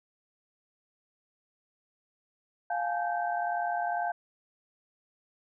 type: tone cluster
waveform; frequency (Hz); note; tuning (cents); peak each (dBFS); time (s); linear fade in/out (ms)
sine; 702 / 824 / 864 / 1554; F5 / G#5 / A5 / G6; +9 / -14 / -32 / -16; -30 / -35 / -37 / -37; 2.7-4.12; 5
effects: none